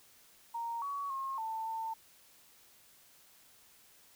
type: tone with pitch steps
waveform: sine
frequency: 930 / 1126 / 1076 / 890 / 896 Hz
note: A#5 / C#6 / C6 / A5 / A5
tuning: -4 / +27 / +48 / +20 / +31 cents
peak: -35 dBFS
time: 0.54-1.94 s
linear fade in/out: 10 ms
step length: 280 ms
effects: white hiss -62 dBFS RMS until 4.15 s